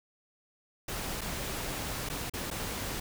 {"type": "noise with dropouts", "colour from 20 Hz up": "pink", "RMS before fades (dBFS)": -36, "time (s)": [0.88, 3], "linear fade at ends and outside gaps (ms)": 5, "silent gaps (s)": [[1.21, 1.214], [2.09, 2.098], [2.298, 2.336], [2.504, 2.511]], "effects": []}